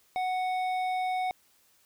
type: tone with hard clipping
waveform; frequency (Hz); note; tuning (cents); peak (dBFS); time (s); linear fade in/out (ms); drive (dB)
sine; 740; F#5; 0; -29; 0.16-1.31; 0; 9
effects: white hiss -65 dBFS RMS until 1.85 s